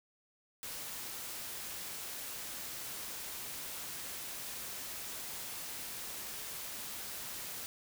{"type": "noise", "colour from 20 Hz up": "white", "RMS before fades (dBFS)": -43, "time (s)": [0.63, 7.66], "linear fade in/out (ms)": 0, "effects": []}